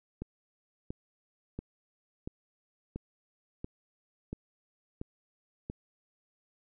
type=click train; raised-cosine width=3 ms; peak=-24 dBFS; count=9; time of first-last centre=0.22-5.699 s; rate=1.46 Hz; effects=none